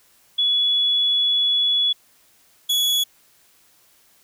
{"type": "tone pair in turn", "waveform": ["sine", "40% pulse"], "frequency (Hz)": [3397, 3383], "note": ["G#7", "G#7"], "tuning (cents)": [38, 31], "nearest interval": "unison", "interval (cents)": 7, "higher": "first", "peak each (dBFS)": -16, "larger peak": "neither", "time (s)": [[0.38, 1.93], [2.69, 3.04]], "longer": "first", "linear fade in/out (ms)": 10, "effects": ["white hiss -57 dBFS RMS until 4.23 s"]}